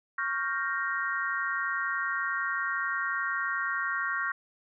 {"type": "chord", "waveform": "sine", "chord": "G half-diminished seventh", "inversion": "second", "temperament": "equal", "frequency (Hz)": [1108.7, 1396.9, 1568, 1864.7], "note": ["Db6", "F6", "G6", "Bb6"], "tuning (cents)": [0, 0, 0, 0], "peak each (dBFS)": [-34, -33, -34, -33], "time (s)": [0.18, 4.32], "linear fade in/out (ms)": 5, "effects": []}